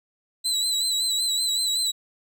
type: tone with vibrato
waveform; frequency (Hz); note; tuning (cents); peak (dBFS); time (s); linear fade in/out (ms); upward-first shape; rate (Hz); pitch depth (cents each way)
30% pulse; 3982; B7; +14; -19; 0.44-1.92; 20; sine; 5.3; 52
effects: none